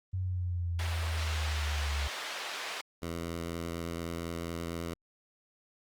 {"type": "exponential sweep", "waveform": "sine", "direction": "down", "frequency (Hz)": [93.7, 70.5], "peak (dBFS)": -30, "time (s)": [0.13, 2.08], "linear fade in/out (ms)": 10}
{"type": "band-pass noise", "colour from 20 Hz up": "white", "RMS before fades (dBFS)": -39, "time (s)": [0.79, 2.81], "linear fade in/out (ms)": 2, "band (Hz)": [520, 3400], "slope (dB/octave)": 12}
{"type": "tone with vibrato", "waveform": "10% pulse", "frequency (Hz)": 84.2, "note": "E2", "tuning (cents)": 37, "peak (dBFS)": -27, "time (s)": [3.02, 4.94], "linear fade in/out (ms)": 5, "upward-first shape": "sine", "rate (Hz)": 9.5, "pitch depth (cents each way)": 16}
{"effects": ["Opus 32 kbps"]}